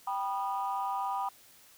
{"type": "chord", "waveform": "sine", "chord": "G augmented", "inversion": "none", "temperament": "just", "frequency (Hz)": [784, 980, 1225], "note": ["G5", "B5", "D#6"], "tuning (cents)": [0, -14, -27], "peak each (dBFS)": [-33, -33, -37], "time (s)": [0.07, 1.29], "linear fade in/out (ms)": 5, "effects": ["tanh soft clip ceiling -23 dBFS", "white hiss -58 dBFS RMS until 1.77 s"]}